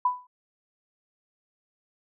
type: tone with exponential decay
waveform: sine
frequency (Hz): 994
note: B5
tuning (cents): +11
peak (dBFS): -17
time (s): 0.05-0.27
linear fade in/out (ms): 5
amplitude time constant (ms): 46
effects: none